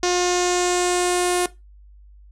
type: tone with low-pass filter sweep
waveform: sawtooth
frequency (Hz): 357.1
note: F4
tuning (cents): +39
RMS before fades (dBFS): -20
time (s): 0.03-1.46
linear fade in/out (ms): 2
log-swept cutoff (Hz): 5900 to 10000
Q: 3.3
effects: noise-tail reverb RT60 0.2 s tail -17 dB re dry + added 50 Hz sine -44 dBFS peak until 2.31 s